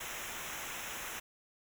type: noise with comb filter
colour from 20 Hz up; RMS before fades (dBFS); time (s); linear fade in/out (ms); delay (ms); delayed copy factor
pink; -42; 0-1.2; 10; 0.22; -0.8
effects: none